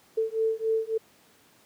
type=beating tone pair; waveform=sine; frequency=443 / 446.6 Hz; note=A4 / A4; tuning=+12 / +26 cents; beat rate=3.6 Hz; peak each=-27 / -27 dBFS; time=0.17-0.98 s; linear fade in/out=10 ms; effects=pink hiss -59 dBFS RMS until 1.65 s + high-pass 150 Hz 12 dB/octave